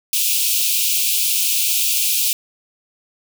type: high-pass noise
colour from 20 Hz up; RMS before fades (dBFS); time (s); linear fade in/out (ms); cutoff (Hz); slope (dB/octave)
white; -18; 0.13-2.33; 2; 2400; 96
effects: none